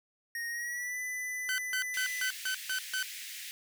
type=tone with pitch glide; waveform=square; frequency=1864.7 to 1998.5 Hz; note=A#6 to B6; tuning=0 to +20 cents; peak=-35 dBFS; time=0.35-2.29 s; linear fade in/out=2 ms; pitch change=+120 cents; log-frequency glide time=0.49-0.99 s
type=tone bursts; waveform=sawtooth; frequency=1524 Hz; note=G6; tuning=49 cents flat; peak=-27 dBFS; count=7; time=1.49-3.027 s; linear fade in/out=0 ms; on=91 ms; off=150 ms
type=high-pass noise; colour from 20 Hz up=pink; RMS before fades=-43 dBFS; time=1.94-3.51 s; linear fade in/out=0 ms; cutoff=1800 Hz; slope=48 dB/octave
effects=none